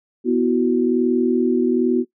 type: chord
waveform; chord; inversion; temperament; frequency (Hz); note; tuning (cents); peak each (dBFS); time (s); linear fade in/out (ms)
sine; B suspended fourth; none; just; 246.9 / 329.3 / 370.4; B3 / E4 / F#4; 0 / -2 / +2; -18 / -22 / -18; 0.24-2.05; 50
effects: noise-tail reverb RT60 0.1 s tail -18 dB re dry